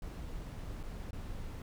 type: noise with dropouts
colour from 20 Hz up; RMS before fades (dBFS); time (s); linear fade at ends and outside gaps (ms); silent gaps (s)
brown; -42; 0.02-1.62; 2; 0.831-0.835 / 1.109-1.13
effects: none